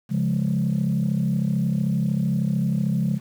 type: chord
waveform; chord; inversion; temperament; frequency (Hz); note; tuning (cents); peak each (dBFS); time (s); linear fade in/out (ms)
sine; Db major; none; equal; 138.59 / 174.61 / 207.7; Db3 / F3 / Ab3; 0 / 0 / 0; -23; 0.09-3.2; 50
effects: tanh soft clip ceiling -14 dBFS + 8-bit